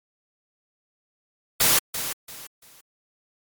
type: noise with echo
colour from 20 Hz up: white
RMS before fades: -18 dBFS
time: 1.6-1.79 s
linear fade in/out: 5 ms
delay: 340 ms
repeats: 3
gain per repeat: -11 dB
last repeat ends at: 2.81 s
effects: MP3 96 kbps